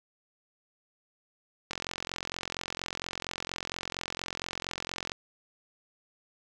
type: click train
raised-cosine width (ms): 0.2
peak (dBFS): -16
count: 152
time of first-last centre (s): 1.71-5.119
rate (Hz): 44.3
effects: none